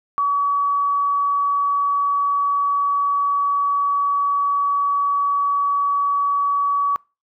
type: tone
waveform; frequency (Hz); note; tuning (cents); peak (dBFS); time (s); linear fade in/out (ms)
sine; 1136; C#6; +42; -16; 0.18-6.96; 0
effects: noise-tail reverb RT60 0.3 s tail -25 dB re dry